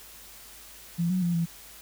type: tone with pitch steps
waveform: sine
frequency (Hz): 170.6 / 184.5 / 173.1 / 167.9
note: F3 / F#3 / F3 / E3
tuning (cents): -40 / -5 / -15 / +32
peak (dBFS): -23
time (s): 0.98-1.46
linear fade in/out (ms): 20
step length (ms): 120
effects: added 50 Hz sine -58 dBFS peak until 1.81 s + white hiss -48 dBFS RMS until 1.81 s